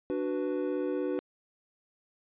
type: chord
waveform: triangle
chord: B minor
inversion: first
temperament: equal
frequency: 293.7 / 370 / 493.9 Hz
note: D4 / F#4 / B4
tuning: 0 / 0 / 0 cents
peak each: -31 / -31 / -32 dBFS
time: 0.1-1.19 s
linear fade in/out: 0 ms
effects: resampled to 8000 Hz